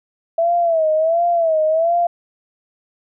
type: tone with vibrato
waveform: sine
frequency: 657 Hz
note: E5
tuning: 6 cents flat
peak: -13 dBFS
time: 0.38-2.07 s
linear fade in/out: 5 ms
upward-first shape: sine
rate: 1.4 Hz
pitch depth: 97 cents each way
effects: none